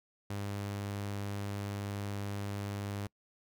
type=tone; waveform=sawtooth; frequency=101 Hz; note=G#2; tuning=48 cents flat; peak=-32 dBFS; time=0.3-3.07 s; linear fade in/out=5 ms; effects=noise-tail reverb RT60 0.1 s tail -26 dB re dry